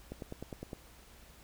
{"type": "click train", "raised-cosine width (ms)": 2, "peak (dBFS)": -27, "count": 7, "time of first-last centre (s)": [0.12, 0.732], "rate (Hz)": 9.81, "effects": ["added 60 Hz sine -60 dBFS peak until 1.43 s", "pink hiss -58 dBFS RMS until 1.43 s"]}